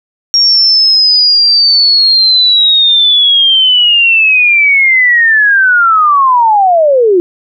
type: linear sweep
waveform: sine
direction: down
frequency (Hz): 5588 to 340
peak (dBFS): -4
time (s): 0.34-7.2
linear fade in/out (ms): 0
effects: none